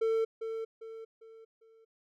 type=tone with echo; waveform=triangle; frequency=448.4 Hz; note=A4; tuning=33 cents sharp; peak=-24 dBFS; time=0.01-0.25 s; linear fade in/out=10 ms; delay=400 ms; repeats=4; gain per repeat=-8 dB; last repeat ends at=1.85 s; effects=none